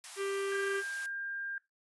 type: high-pass noise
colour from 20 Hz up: white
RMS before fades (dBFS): -46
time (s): 0.04-1.06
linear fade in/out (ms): 0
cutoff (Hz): 670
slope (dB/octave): 48
type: harmonic tone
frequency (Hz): 393.7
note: G4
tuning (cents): +8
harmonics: 1 / 3 / 4 / 5 / 6 / 7 / 8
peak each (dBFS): -33 / -43 / -45 / -47 / -49 / -50 / -51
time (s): 0.16-0.83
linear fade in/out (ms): 50
type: tone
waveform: sine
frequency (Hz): 1600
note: G6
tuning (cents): +35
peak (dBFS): -36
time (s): 0.52-1.58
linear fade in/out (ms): 2
effects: noise-tail reverb RT60 0.2 s tail -19 dB re dry + resampled to 24000 Hz